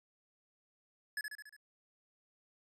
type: tone with echo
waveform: square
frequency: 1707 Hz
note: G#6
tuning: 47 cents sharp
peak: -36 dBFS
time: 1.17-1.21 s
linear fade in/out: 2 ms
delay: 71 ms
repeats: 5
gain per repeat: -4 dB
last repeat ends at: 1.565 s
effects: resampled to 32000 Hz